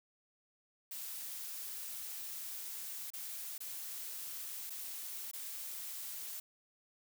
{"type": "noise with dropouts", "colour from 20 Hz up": "blue", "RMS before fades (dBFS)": -44, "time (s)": [0.91, 6.4], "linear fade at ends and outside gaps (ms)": 5, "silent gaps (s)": [[3.104, 3.135], [3.58, 3.604], [4.698, 4.703], [5.314, 5.333]], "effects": []}